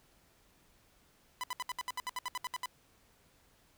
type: tone bursts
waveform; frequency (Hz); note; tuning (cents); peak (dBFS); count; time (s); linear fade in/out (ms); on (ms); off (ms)
sawtooth; 1000; B5; +21; -31; 14; 1.41-2.658; 0; 26; 68
effects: pink hiss -67 dBFS RMS until 3.77 s